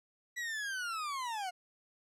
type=linear sweep; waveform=40% pulse; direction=down; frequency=1965 to 705 Hz; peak=-35 dBFS; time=0.36-1.51 s; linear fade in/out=20 ms; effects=low-pass 10000 Hz 12 dB/octave